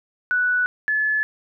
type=tone pair in turn; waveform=sine; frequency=1480 / 1722.5 Hz; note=F#6 / A6; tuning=0 / -37 cents; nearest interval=minor third; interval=263 cents; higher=second; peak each=-17 / -18 dBFS; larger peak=first; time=0.31-0.66 / 0.88-1.23 s; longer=neither; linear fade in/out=0 ms; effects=none